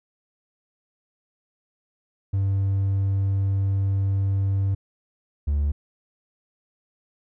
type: tone pair in turn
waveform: triangle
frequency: 97.8 / 72.65 Hz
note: G2 / D2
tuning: -4 / -18 cents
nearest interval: perfect fourth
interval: 514 cents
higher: first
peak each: -17 dBFS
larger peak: neither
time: 2.33-4.75 / 5.47-5.72 s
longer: first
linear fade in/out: 10 ms
effects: tanh soft clip ceiling -13 dBFS